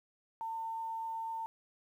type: tone with quantisation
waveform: sine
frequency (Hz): 902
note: A5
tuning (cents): +43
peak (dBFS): -36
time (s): 0.41-1.46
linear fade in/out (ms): 0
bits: 11
effects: none